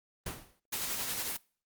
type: noise with exponential decay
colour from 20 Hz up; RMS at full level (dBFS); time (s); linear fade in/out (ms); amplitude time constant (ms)
pink; -34; 0.26-0.6; 5; 72
type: noise with tremolo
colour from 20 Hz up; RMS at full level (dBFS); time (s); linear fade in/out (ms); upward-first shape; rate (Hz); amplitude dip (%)
white; -34; 0.72-1.37; 10; sine; 11; 35
effects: noise-tail reverb RT60 0.4 s tail -23 dB re dry + Opus 32 kbps